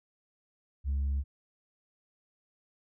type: tone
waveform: sine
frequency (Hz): 69.3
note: C#2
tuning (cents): 0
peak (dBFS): -25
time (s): 0.84-1.24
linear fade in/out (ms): 50
effects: tanh soft clip ceiling -26 dBFS